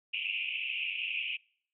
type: band-pass noise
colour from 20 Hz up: pink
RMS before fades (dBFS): -35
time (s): 0.13-1.37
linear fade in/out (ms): 10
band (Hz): 2400 to 2900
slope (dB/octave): 96
effects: noise-tail reverb RT60 0.6 s tail -26 dB re dry